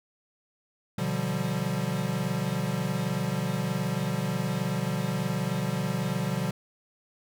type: chord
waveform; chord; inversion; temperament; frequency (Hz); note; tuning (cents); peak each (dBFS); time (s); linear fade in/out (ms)
square; G dominant seventh; first; equal with one note detuned; 123.47 / 146.83 / 174.61 / 193.3; B2 / D3 / F3 / G3; 0 / 0 / 0 / -24; -34 / -33 / -33 / -33; 0.98-6.51; 5
effects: none